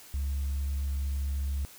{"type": "tone", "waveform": "sine", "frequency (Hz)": 69.3, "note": "C#2", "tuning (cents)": 0, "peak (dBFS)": -26, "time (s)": [0.14, 1.65], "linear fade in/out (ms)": 0, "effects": ["tanh soft clip ceiling -26 dBFS", "white hiss -51 dBFS RMS until 1.78 s"]}